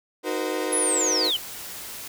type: chord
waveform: 35% pulse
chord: C half-diminished seventh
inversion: first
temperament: equal with one note detuned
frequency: 311.1 / 370 / 466.2 / 514 Hz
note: Eb4 / Gb4 / Bb4 / C5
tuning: 0 / 0 / 0 / -31 cents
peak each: -29 dBFS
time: 0.23-1.32 s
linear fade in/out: 50 ms
type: linear sweep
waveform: sine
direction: down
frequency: 10760 to 2864 Hz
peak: -21 dBFS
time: 0.72-1.37 s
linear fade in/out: 10 ms
type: noise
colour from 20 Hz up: white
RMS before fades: -37 dBFS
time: 1.24-2.08 s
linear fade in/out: 5 ms
effects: none